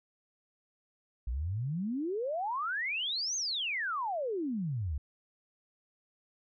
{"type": "exponential two-way sweep", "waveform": "sine", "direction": "up then down", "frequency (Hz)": [54.8, 6520, 66.1], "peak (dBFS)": -31, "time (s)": [1.27, 4.98], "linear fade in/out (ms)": 5, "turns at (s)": 3.36, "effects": []}